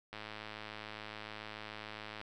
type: click train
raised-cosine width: 0.3 ms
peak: -28 dBFS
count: 224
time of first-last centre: 0.13-2.214 s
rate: 107 Hz
effects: none